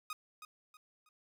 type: tone with echo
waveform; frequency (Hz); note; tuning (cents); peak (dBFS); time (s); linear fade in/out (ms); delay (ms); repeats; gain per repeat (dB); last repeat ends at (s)
sawtooth; 1244.5; D#6; 0; -35; 0.1-0.13; 2; 320; 3; -9; 1.09
effects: none